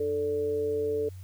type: tone with amplitude modulation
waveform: sine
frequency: 440 Hz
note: A4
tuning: in tune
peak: -23 dBFS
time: 0-1.09 s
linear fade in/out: 5 ms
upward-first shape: sine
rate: 140 Hz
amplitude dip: 60%
effects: added 93 Hz sine -40 dBFS peak until 1.23 s + white hiss -60 dBFS RMS until 1.23 s